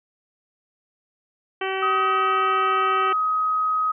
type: harmonic tone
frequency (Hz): 382.5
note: G4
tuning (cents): -42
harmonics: 1 / 2 / 3 / 4 / 5 / 6 / 7 / 8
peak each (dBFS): -27 / -30 / -32 / -33 / -34 / -35 / -35 / -36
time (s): 1.61-3.13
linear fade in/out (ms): 5
type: tone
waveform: sine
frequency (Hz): 1262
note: D#6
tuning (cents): +24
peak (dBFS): -19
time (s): 1.82-3.92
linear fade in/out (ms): 10
effects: none